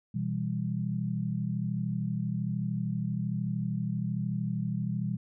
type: chord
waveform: sine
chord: E minor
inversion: second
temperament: just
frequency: 123.61 / 164.81 / 197.78 Hz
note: B2 / E3 / G3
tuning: +2 / 0 / +16 cents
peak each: -33 dBFS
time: 0.14-5.17 s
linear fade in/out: 10 ms
effects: none